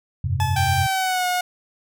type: chord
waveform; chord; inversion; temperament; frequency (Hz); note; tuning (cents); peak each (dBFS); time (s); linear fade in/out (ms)
sine; F suspended second; none; equal; 87.31 / 98 / 130.81; F2 / G2 / C3; 0 / 0 / 0; -24; 0.24-0.87; 5
type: tone with exponential decay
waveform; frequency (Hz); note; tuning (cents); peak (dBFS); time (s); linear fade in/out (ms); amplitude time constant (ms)
40% pulse; 863; A5; -34; -20; 0.4-1.23; 1; 180
type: tone with pitch glide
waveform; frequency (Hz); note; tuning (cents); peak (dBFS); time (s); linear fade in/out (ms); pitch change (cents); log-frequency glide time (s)
sawtooth; 784 to 723.1; G5 to F#5; 0 to -40; -16; 0.56-1.41; 5; -140; 0.79-1.27
effects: none

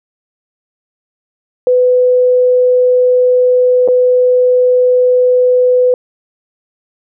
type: tone with dropouts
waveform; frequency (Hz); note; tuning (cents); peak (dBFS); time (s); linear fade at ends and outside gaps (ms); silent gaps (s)
sine; 500; B4; +21; -6; 1.67-5.94; 1; 3.877-3.885
effects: none

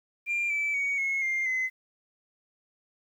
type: tone with pitch steps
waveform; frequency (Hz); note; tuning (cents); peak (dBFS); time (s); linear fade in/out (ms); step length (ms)
sine; 2388 / 2315 / 2244 / 2175 / 2108 / 2043; D7 / D7 / C#7 / C#7 / C7 / C7; +28 / -25 / +21 / -33 / +12 / -42; -24; 0.26-1.7; 50; 240
effects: tanh soft clip ceiling -23 dBFS + 10-bit

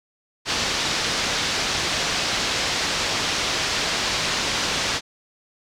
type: low-pass noise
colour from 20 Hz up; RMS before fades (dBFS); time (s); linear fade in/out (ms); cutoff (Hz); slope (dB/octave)
white; -24; 0.45-5.01; 50; 5700; 24
effects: none

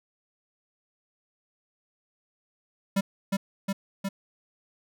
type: tone with echo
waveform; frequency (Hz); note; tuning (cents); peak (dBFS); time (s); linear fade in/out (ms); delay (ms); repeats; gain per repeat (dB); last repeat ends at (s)
square; 196; G3; 0; -22; 2.96-3.01; 10; 360; 3; -2; 4.09
effects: none

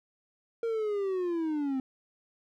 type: linear sweep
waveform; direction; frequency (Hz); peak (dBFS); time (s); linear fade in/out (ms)
triangle; down; 465.8 to 257.9; -26; 0.63-1.8; 2
effects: none

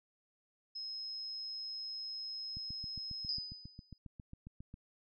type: tone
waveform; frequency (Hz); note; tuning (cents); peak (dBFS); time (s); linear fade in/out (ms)
sine; 5140; E8; -45; -40; 0.75-3.38; 10
type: click train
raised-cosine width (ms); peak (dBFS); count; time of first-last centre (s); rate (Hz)
5; -36; 17; 2.57-4.741; 7.37
type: tone with exponential decay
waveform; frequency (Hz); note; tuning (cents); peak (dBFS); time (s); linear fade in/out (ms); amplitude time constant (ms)
sine; 4996; D#8; +6; -33; 3.29-3.98; 1; 150
effects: none

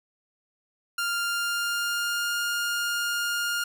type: tone with pitch glide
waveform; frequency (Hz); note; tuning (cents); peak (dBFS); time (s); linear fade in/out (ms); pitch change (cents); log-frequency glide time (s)
sawtooth; 1396.9 to 1413.1; F6 to F6; 0 to +20; -22; 0.98-3.64; 5; +20; 1.23-2.36
effects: none

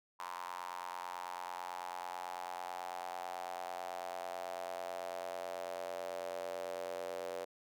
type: tone with high-pass filter sweep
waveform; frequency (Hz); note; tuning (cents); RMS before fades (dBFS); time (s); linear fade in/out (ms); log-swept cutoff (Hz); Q
square; 44.54; F1; +35; -43; 0.19-7.45; 10; 990 to 530; 5.7
effects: none

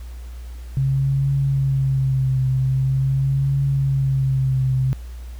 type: tone with vibrato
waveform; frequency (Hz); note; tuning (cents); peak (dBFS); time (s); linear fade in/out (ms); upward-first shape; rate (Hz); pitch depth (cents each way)
sine; 134.2; C3; +44; -16; 0.77-4.93; 0; triangle; 0.44; 52
effects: added 60 Hz sine -31 dBFS peak until 5.39 s + pink hiss -50 dBFS RMS until 5.39 s

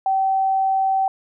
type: tone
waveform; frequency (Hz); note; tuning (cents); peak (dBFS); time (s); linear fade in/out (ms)
sine; 770; G5; -31; -16; 0.06-1.08; 2
effects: none

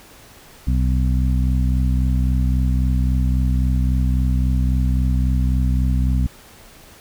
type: harmonic tone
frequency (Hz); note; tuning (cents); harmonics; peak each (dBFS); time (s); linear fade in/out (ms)
63.7; C2; -46; 1 / 2 / 3 / 4; -16 / -22 / -26 / -28; 0.67-6.27; 5
effects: pink hiss -45 dBFS RMS until 7 s

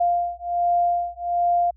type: beating tone pair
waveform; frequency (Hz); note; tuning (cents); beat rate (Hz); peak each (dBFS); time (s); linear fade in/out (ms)
sine; 698 / 699.3; F5 / F5; -1 / +2; 1.3; -22; 0-1.71; 10
effects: added 60 Hz sine -49 dBFS peak until 1.76 s

